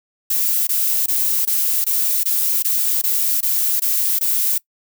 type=noise bursts; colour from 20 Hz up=violet; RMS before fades=-18 dBFS; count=11; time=0.3-4.58 s; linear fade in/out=5 ms; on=370 ms; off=21 ms; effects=noise-tail reverb RT60 0.1 s tail -22 dB re dry